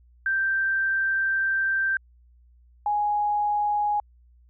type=tone pair in turn; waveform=sine; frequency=1568 / 830.6 Hz; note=G6 / G#5; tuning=0 / 0 cents; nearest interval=major seventh; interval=1100 cents; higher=first; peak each=-21 dBFS; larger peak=neither; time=0.26-1.97 / 2.86-4 s; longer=first; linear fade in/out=2 ms; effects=added 60 Hz sine -53 dBFS peak until 4.49 s